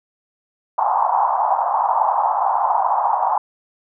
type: band-pass noise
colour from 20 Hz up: white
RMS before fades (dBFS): -18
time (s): 0.78-3.38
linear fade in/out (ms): 2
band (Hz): 750 to 990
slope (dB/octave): 48
effects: none